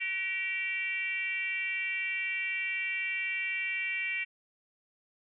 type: tone with frequency modulation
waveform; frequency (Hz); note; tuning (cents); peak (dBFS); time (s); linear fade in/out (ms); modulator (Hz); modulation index
sine; 2326; D7; -17; -30; 0-4.25; 20; 414; 1
effects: none